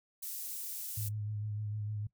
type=high-pass noise; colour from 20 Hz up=pink; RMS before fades=-41 dBFS; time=0.22-1.09 s; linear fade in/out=10 ms; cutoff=11000 Hz; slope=12 dB/octave
type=tone with vibrato; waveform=sine; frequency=105.5 Hz; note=G#2; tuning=28 cents sharp; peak=-35 dBFS; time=0.97-2.07 s; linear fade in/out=5 ms; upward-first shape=sine; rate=6.6 Hz; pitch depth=29 cents each way
effects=noise-tail reverb RT60 0.1 s tail -19 dB re dry